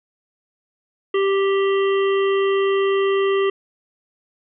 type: harmonic tone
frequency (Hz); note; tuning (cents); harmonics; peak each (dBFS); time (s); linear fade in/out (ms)
392; G4; 0; 1 / 3 / 5 / 7 / 8; -16 / -26 / -30 / -33 / -34; 1.14-3.5; 5
effects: none